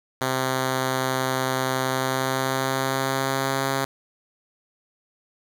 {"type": "tone with pitch glide", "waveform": "5% pulse", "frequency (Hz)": [130.81, 135.34], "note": ["C3", "C#3"], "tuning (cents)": [0, -41], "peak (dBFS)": -11, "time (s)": [0.21, 3.85], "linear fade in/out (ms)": 2, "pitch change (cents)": 59, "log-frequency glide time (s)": [1.84, 3.68], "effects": []}